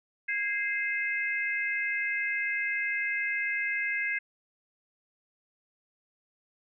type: tone cluster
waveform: sine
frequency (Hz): 1643 / 2091 / 2574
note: G#6 / C7 / E7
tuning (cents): -19 / -2 / -42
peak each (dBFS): -32 / -30 / -36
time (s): 0.28-4.19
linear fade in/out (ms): 10
effects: none